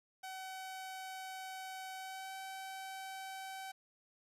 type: tone with pitch glide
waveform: sawtooth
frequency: 757 to 766.7 Hz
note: F#5 to G5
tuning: +39 to -39 cents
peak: -40 dBFS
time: 0.23-3.72 s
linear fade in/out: 10 ms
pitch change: +22 cents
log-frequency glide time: 1.96-2.34 s
effects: resampled to 32000 Hz + 11-bit